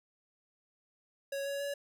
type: tone with pitch steps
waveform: square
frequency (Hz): 554.4 / 560.5 / 566.7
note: C#5 / C#5 / C#5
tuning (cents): 0 / +19 / +38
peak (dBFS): -35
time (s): 1.32-1.74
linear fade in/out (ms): 5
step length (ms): 140
effects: none